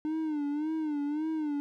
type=tone with vibrato; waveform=triangle; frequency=302.5 Hz; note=D#4; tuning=49 cents flat; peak=-27 dBFS; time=0.05-1.6 s; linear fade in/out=0 ms; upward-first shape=sine; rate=1.8 Hz; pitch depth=93 cents each way; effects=none